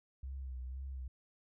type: tone with vibrato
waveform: sine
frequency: 65 Hz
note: C2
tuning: 11 cents flat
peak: -40 dBFS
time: 0.23-1.08 s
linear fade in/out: 5 ms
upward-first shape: sine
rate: 2 Hz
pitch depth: 61 cents each way
effects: none